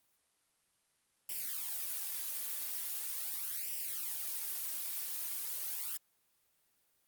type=noise with flanger; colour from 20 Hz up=blue; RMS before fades=-39 dBFS; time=1.29-5.97 s; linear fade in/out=2 ms; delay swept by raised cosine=0.37 to 3.47 ms; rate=0.41 Hz; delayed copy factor=+0.8; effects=white hiss -75 dBFS RMS until 7.07 s + Opus 32 kbps